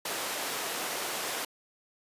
pink high-pass noise, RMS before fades -34 dBFS, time 0.05-1.45 s, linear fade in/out 5 ms, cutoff 430 Hz, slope 12 dB/octave, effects resampled to 32000 Hz

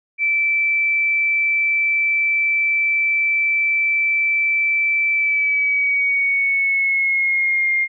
sine tone with pitch glide, 2326 to 2121 Hz, D7 to C7, -17 to +23 cents, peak -15 dBFS, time 0.18-7.88 s, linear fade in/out 50 ms, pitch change -160 cents, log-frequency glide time 5.12-7.71 s, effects none

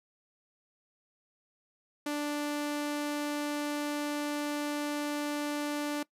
sawtooth tone, 293.7 Hz, D4, in tune, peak -27 dBFS, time 2.06-6.03 s, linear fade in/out 5 ms, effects noise-tail reverb RT60 0.1 s tail -21 dB re dry + resampled to 32000 Hz

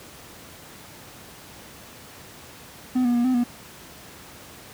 triangle tone with pitch steps, 253 / 241.5 / 239.2 / 256.1 / 241.7 Hz, B3 / B3 / A#3 / C4 / B3, +42 / -39 / +45 / -37 / -37 cents, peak -16 dBFS, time 2.95-3.44 s, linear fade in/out 10 ms, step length 98 ms, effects pink hiss -44 dBFS RMS until 4.73 s + high-pass 80 Hz 12 dB/octave

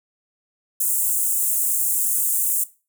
pink high-pass noise, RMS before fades -21 dBFS, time 0.8-2.64 s, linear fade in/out 5 ms, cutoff 7600 Hz, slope 48 dB/octave, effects noise-tail reverb RT60 0.3 s tail -17 dB re dry

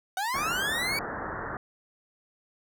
30% pulse linear sweep, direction up, 728 to 2300 Hz, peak -25 dBFS, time 0.17-0.99 s, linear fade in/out 2 ms
white low-pass noise, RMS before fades -35 dBFS, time 0.34-1.57 s, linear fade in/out 2 ms, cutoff 1800 Hz, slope 96 dB/octave
effects none

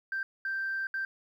sine tone bursts at uneven times, 1568 Hz, G6, in tune, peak -29 dBFS, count 3, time 0.12-0.23 / 0.45-0.87 / 0.94-1.05 s, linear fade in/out 2 ms, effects tanh soft clip ceiling -26 dBFS + 11-bit

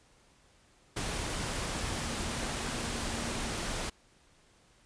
sine tone in noise, 233.1 Hz, A#3, in tune, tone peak -43 dBFS, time 1.89-3.54 s, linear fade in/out 10 ms, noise pink, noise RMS -35 dBFS, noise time 0.96-3.9 s, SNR -11 dB, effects pink hiss -64 dBFS RMS until 4.85 s + resampled to 22050 Hz

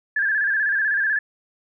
sine tone with vibrato, 1661.2 Hz, G#6, in tune, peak -18 dBFS, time 0.16-1.19 s, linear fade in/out 5 ms, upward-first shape square, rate 16 Hz, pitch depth 63 cents each way, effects none

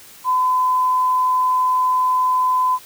sine tone, 1014 Hz, B5, 45 cents sharp, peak -14 dBFS, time 0.24-2.79 s, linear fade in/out 50 ms, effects white hiss -43 dBFS RMS until 2.85 s

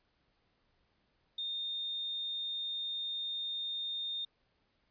sine tone, 3650 Hz, A#7, 37 cents flat, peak -35 dBFS, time 1.38-4.25 s, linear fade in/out 5 ms, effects pink hiss -75 dBFS RMS until 4.9 s + resampled to 11025 Hz

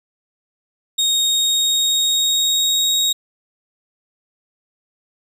30% pulse tone with pitch glide, 3729 to 3772 Hz, A#7 to A#7, 0 to +20 cents, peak -12 dBFS, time 0.98-3.13 s, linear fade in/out 10 ms, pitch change +20 cents, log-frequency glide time 1.25-2.94 s, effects none

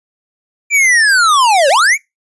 square linear two-way sweep, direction down then up, 2374 to 522 to 2374 Hz, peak -8 dBFS, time 0.7-1.98 s, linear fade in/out 50 ms, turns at 1.69 s, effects noise-tail reverb RT60 0.2 s tail -25 dB re dry + resampled to 24000 Hz

